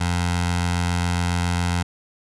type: tone with notch filter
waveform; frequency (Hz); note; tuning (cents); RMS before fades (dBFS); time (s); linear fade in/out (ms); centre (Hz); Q
15% pulse; 87.31; F2; 0; -22; 0-1.83; 10; 330; 0.68
effects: resampled to 24000 Hz